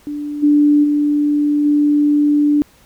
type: tone with level steps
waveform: sine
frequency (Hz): 293.7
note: D4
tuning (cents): 0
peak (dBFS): -21 / -8 / -12 / -10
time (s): 0.07-2.62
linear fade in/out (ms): 0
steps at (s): 0.42 / 0.83 / 1.64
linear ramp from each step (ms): 20
effects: pink hiss -50 dBFS RMS until 2.85 s